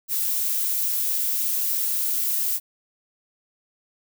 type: noise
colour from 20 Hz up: violet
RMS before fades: -24 dBFS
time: 0.08-2.6 s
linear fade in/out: 50 ms
effects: none